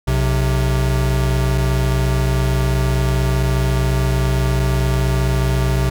square tone pair together, 61.3 / 129.89 Hz, B1 / C3, -12 / -12 cents, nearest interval octave + minor second, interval 1300 cents, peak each -18 dBFS, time 0.07-5.9 s, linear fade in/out 10 ms, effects none

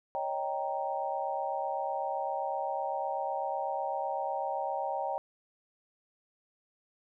sine chord, Eb dominant seventh, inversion third, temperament equal, 554.4 / 622.3 / 784 / 932.3 Hz, Db5 / Eb5 / G5 / Bb5, 0 / 0 / 0 / 0 cents, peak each -37 / -38 / -34 / -37 dBFS, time 0.15-5.18 s, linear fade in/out 0 ms, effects none

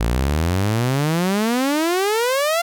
sawtooth exponential sweep, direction up, 53.9 to 698.5 Hz, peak -13 dBFS, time 0-2.62 s, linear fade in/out 10 ms, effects none

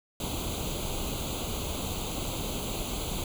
pink noise with comb filter, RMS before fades -33 dBFS, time 0.2-3.24 s, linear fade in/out 2 ms, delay 0.28 ms, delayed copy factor +0.9, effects none

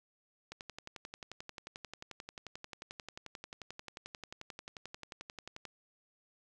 click train, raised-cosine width 0.2 ms, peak -27 dBFS, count 59, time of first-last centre 0.52-5.653 s, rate 11.3 Hz, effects none

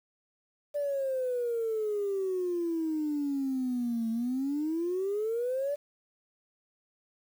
sine exponential two-way sweep, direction down then up, 587.3 to 223.5 to 587.3 Hz, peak -27 dBFS, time 0.74-5.76 s, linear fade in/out 20 ms, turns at 4.1 s, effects tanh soft clip ceiling -24 dBFS + 9-bit

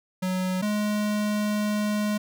square tone pair in turn, 185 / 209.6 Hz, F#3 / G#3, 0 / +16 cents, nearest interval major second, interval 216 cents, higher second, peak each -25 / -24 dBFS, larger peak second, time 0.22-0.62 / 0.62-2.18 s, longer second, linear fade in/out 10 ms, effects none

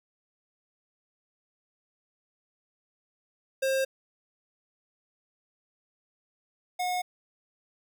square tone pair in turn, 533 / 724.8 Hz, C5 / F#5, +32 / -36 cents, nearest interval perfect fourth, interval 532 cents, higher second, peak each -25 / -28 dBFS, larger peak first, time 3.62-3.85 / 6.79-7.02 s, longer neither, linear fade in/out 10 ms, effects none

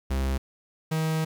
45% pulse tone pair in turn, 66.6 / 158.71 Hz, C2 / D#3, +31 / +35 cents, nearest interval octave + minor third, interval 1504 cents, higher second, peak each -24 dBFS, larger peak neither, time 0.1-0.38 / 0.91-1.25 s, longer second, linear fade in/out 10 ms, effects 10-bit

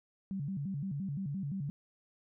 sine tone with vibrato, 165.8 Hz, E3, 10 cents sharp, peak -34 dBFS, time 0.31-1.7 s, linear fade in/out 0 ms, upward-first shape square, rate 5.8 Hz, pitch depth 270 cents each way, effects none

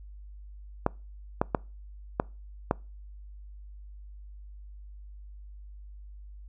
clicks, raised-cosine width 1 ms, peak -9 dBFS, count 5, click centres 0.864 / 1.415 / 1.548 / 2.199 / 2.711 s, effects noise-tail reverb RT60 0.3 s tail -24 dB re dry + added 50 Hz sine -43 dBFS peak until 6.48 s

